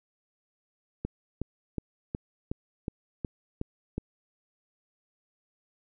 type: click train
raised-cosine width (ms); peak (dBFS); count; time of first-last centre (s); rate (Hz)
3; -18; 9; 1.05-3.98; 2.73
effects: none